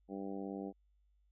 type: harmonic tone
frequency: 98 Hz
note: G2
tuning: in tune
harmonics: 2 / 3 / 4 / 5 / 6 / 7 / 8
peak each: -44 / -44 / -47 / -49 / -54 / -53 / -53 dBFS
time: 0.08-0.73 s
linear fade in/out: 50 ms
effects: added 50 Hz sine -69 dBFS peak until 1.31 s